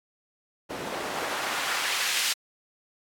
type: noise with band-pass filter sweep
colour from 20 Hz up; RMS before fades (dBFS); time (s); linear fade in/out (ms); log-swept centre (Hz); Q
white; -30; 0.69-2.34; 20; 330 to 3500; 0.79
effects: AAC 64 kbps